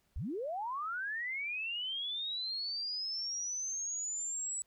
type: linear sweep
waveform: sine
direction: up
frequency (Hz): 42.07 to 7902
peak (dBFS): -35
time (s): 0.16-4.62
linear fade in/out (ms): 0
effects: pink hiss -75 dBFS RMS until 4.66 s